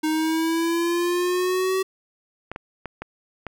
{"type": "exponential sweep", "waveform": "square", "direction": "up", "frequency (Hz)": [310, 381.6], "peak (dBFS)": -21, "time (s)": [0.03, 1.83], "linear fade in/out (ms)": 10}
{"type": "clicks", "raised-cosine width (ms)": 0.5, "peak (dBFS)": -17, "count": 5, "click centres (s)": [2.516, 2.561, 2.857, 3.02, 3.467]}
{"effects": []}